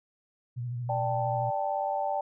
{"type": "tone with vibrato", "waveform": "sine", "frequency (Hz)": 121.4, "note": "B2", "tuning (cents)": -29, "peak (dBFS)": -31, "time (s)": [0.56, 1.51], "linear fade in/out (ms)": 20, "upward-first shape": "triangle", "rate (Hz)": 13, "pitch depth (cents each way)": 59}
{"type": "chord", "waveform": "sine", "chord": "D suspended fourth", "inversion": "none", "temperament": "just", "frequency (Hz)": [587.3, 783.1, 881], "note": ["D5", "G5", "A5"], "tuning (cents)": [0, -2, 2], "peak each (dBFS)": [-32, -30, -33], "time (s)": [0.89, 2.21], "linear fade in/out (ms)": 5}
{"effects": []}